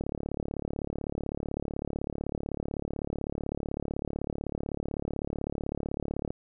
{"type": "click train", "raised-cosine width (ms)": 2, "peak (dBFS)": -19, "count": 227, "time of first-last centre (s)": [0.01, 6.305], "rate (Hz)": 35.9, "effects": []}